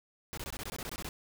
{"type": "noise bursts", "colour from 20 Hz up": "pink", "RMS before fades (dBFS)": -40, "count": 12, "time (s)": [0.33, 1.089], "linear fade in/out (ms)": 0, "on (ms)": 44, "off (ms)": 21, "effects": []}